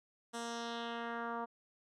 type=tone with low-pass filter sweep; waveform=10% pulse; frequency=233.5 Hz; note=A#3; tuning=3 cents sharp; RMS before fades=-41 dBFS; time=0.33-1.46 s; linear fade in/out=20 ms; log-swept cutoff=9000 to 1000 Hz; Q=1.9; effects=none